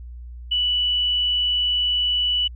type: tone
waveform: sine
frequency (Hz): 2960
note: F#7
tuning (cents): 0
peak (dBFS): -18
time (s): 0.51-2.48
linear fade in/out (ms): 10
effects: added 60 Hz sine -34 dBFS peak until 2.55 s